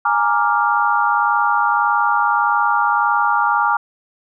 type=chord; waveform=sine; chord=Bb dominant seventh; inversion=third; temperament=equal; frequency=830.6 / 932.3 / 1174.7 / 1396.9 Hz; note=Ab5 / Bb5 / D6 / F6; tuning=0 / 0 / 0 / 0 cents; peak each=-19 dBFS; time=0.05-3.77 s; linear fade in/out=5 ms; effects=none